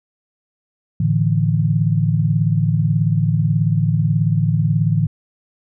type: chord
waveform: sine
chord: A suspended fourth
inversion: none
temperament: just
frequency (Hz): 110 / 146.67 / 165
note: A2 / D3 / E3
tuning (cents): 0 / -2 / +2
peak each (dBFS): -18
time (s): 1-5.07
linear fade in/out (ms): 5
effects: none